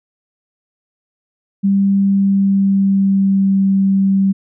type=tone with pitch glide; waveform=sine; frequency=197.1 to 194.39 Hz; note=G3 to G3; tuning=+10 to -14 cents; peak=-10 dBFS; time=1.63-4.33 s; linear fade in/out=20 ms; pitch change=-24 cents; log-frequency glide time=1.96-3.6 s; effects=none